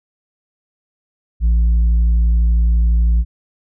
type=tone with tanh clipping; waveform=sine; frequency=57 Hz; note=A#1; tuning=38 cents flat; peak=-11 dBFS; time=1.4-3.25 s; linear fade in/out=50 ms; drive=3 dB; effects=none